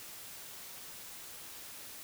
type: silence
effects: white hiss -48 dBFS RMS until 2.03 s